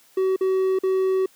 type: tone with dropouts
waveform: triangle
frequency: 378.4 Hz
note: F#4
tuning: 39 cents sharp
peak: -16 dBFS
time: 0.17-1.26 s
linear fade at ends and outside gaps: 5 ms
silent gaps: 0.362-0.409 / 0.789-0.834 s
effects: white hiss -56 dBFS RMS until 1.35 s + high-pass 150 Hz 12 dB/octave